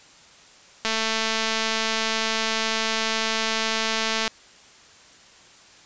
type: click train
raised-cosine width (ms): 0.2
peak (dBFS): -7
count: 762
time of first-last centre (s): 0.85-4.278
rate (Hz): 222
effects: white hiss -50 dBFS RMS until 5.85 s + resampled to 16000 Hz